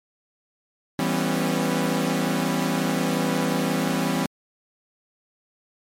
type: chord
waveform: sawtooth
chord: C# half-diminished seventh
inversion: first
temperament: equal with one note detuned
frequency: 164.81 / 196 / 246.9 / 272.6 Hz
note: E3 / G3 / B3 / C#4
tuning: 0 / 0 / 0 / -29 cents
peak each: -23 dBFS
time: 0.99-4.26 s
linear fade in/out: 2 ms
effects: MP3 64 kbps